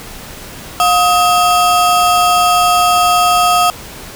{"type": "ring-modulated tone", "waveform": "square", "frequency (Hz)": 987.8, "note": "B5", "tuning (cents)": 0, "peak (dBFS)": -6, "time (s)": [0.8, 3.7], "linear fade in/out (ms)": 0, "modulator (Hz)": 275, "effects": ["pink hiss -31 dBFS RMS until 4.15 s"]}